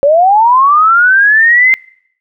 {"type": "linear sweep", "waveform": "sine", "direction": "up", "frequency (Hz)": [544, 2093], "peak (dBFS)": -4, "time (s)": [0.03, 1.74], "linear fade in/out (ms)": 0, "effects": ["noise-tail reverb RT60 0.7 s tail -26 dB re dry"]}